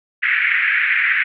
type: band-pass noise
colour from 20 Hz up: white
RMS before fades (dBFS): -17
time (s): 0.22-1.24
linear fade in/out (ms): 20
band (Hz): 1600 to 2300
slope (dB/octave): 48
effects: none